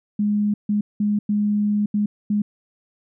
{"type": "tone bursts at uneven times", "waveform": "sine", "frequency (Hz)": 207.7, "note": "G#3", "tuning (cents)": 0, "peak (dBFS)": -17, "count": 6, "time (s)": [[0.19, 0.54], [0.69, 0.81], [1, 1.19], [1.29, 1.86], [1.94, 2.06], [2.3, 2.42]], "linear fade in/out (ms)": 5, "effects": []}